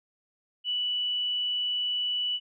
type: tone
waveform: sine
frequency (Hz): 2960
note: F#7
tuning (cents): 0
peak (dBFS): -26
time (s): 0.64-2.4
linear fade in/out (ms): 50
effects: none